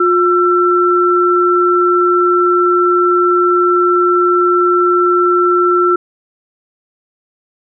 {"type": "tone pair together", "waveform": "sine", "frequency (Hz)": [356.3, 1342.3], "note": ["F4", "E6"], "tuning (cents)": [35, 31], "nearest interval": "octave + major seventh", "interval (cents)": 2296, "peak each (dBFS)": -11, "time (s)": [0, 5.96], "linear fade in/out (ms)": 5, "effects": []}